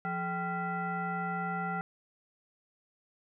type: tone with frequency modulation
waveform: sine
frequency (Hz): 778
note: G5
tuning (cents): -13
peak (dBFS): -31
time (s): 0.05-1.81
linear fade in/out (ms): 0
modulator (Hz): 603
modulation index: 1.4
effects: none